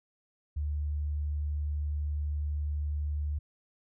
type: tone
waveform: sine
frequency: 74 Hz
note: D2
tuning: 14 cents sharp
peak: -29 dBFS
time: 0.56-3.39 s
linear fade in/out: 10 ms
effects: none